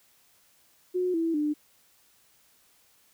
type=tone with pitch steps; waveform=sine; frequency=363.4 / 329.4 / 298.6 Hz; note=F#4 / E4 / D4; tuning=-31 / -1 / +29 cents; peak=-24 dBFS; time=0.94-1.54 s; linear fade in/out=20 ms; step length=200 ms; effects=white hiss -63 dBFS RMS until 3.13 s